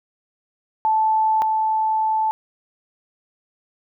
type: tone pair in turn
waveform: sine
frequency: 875 / 875 Hz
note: A5 / A5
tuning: -10 / -10 cents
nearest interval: unison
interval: 0 cents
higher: neither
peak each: -15 / -17 dBFS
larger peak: first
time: 0.85-1.42 / 1.42-2.31 s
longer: second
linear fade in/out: 0 ms
effects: none